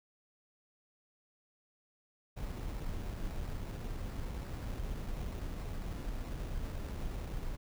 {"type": "noise with sample-and-hold", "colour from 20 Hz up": "brown", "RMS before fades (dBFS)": -39, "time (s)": [2.36, 7.57], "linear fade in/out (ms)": 20, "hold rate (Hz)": 3150, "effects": []}